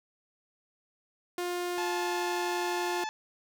sawtooth tone, 354 Hz, F4, 23 cents sharp, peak -27 dBFS, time 1.38-3.04 s, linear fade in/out 2 ms
harmonic tone, 869 Hz, A5, 22 cents flat, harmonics 1 / 2 / 3 / 4 / 5 / 6 / 7 / 8, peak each -34 / -40 / -44 / -46 / -48 / -50 / -51 / -52 dBFS, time 1.78-3.09 s, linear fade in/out 0 ms
effects none

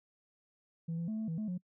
sine tone with pitch steps, 165.2 / 168.7 / 217.9 / 220.2 / 162.9 / 215.2 / 179.9 Hz, E3 / E3 / A3 / A3 / E3 / A3 / F#3, +4 / +40 / -17 / +2 / -20 / -38 / -48 cents, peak -32 dBFS, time 0.88-1.58 s, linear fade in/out 10 ms, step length 100 ms, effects noise-tail reverb RT60 0.1 s tail -26 dB re dry + tanh soft clip ceiling -32 dBFS

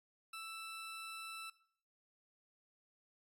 20% pulse tone, 1324 Hz, E6, 7 cents sharp, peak -40 dBFS, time 0.33-1.5 s, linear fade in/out 5 ms, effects noise-tail reverb RT60 0.6 s tail -18 dB re dry + MP3 64 kbps

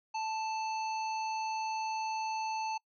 harmonic tone, 880 Hz, A5, in tune, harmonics 1 / 3 / 5 / 7, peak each -33 / -43 / -47 / -50 dBFS, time 0.14-2.78 s, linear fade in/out 10 ms, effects noise-tail reverb RT60 0.1 s tail -25 dB re dry

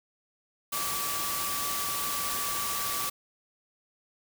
sine tone in noise, 1154 Hz, D6, 31 cents flat, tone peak -35 dBFS, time 0.72-3.1 s, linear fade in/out 10 ms, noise white, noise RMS -32 dBFS, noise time 0.72-3.1 s, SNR -6 dB, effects none

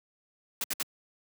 white noise bursts, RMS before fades -31 dBFS, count 3, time 0.61-0.828 s, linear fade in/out 2 ms, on 30 ms, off 64 ms, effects high-pass 150 Hz 12 dB/octave

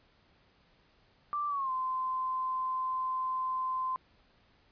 sine tone with pitch glide, 1174.7 to 1034.5 Hz, D6 to C6, 0 to -20 cents, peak -30 dBFS, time 1.33-3.96 s, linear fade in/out 0 ms, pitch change -220 cents, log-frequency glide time 1.48-1.71 s, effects pink hiss -66 dBFS RMS until 4.71 s + resampled to 11025 Hz

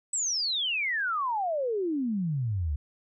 sine exponential sweep, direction down, 8060 to 68.4 Hz, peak -26 dBFS, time 0.13-2.76 s, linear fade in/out 5 ms, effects none

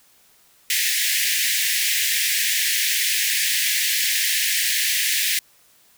pink high-pass noise, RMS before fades -21 dBFS, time 0.7-5.39 s, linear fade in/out 2 ms, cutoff 1700 Hz, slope 96 dB/octave, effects white hiss -56 dBFS RMS until 5.97 s

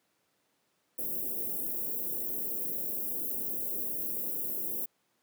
white band-stop noise, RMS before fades -34 dBFS, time 0.98-4.86 s, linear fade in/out 10 ms, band 490 to 13000 Hz, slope 24 dB/octave, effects pink hiss -74 dBFS RMS until 5.22 s + high-pass 200 Hz 12 dB/octave

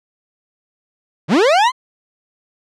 40% pulse linear sweep, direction up, 125 to 1065 Hz, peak -9 dBFS, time 1.28-1.72 s, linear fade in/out 50 ms, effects low-pass 5000 Hz 12 dB/octave

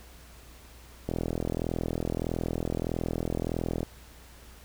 click train, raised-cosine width 2 ms, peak -16 dBFS, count 115, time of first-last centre 1.09-3.83 s, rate 41.6 Hz, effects added 60 Hz sine -50 dBFS peak until 4.64 s + pink hiss -53 dBFS RMS until 4.64 s

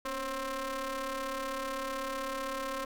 sawtooth ring-modulated tone, 260.7 Hz, C4, 6 cents flat, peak -27 dBFS, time 0.05-2.85 s, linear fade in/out 5 ms, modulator 800 Hz, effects none

